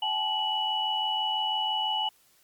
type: tone cluster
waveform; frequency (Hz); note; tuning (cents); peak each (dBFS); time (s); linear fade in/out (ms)
sine; 775 / 861 / 2946; G5 / A5 / F#7; -20 / -38 / -8; -35 / -30 / -28; 0.02-2.09; 5
effects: white hiss -63 dBFS RMS until 2.43 s + Opus 32 kbps